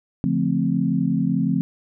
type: chord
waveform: sine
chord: D minor seventh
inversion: none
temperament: equal with one note detuned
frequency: 143.73 / 174.61 / 220 / 261.6 Hz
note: D3 / F3 / A3 / C4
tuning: -37 / 0 / 0 / 0 cents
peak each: -26 / -22 / -24 / -23 dBFS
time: 0.24-1.61 s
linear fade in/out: 0 ms
effects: none